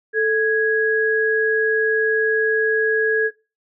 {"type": "tone pair together", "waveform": "sine", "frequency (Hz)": [440, 1659.9], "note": ["A4", "G#6"], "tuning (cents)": [0, -1], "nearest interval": "octave + major seventh", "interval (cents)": 2299, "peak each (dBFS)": -18, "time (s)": [0.13, 3.31], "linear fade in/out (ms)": 50, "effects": ["noise-tail reverb RT60 0.3 s tail -21 dB re dry"]}